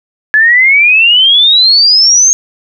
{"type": "exponential sweep", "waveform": "sine", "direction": "up", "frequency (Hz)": [1700, 6520], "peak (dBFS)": -3, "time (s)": [0.34, 2.33], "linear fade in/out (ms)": 0, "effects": []}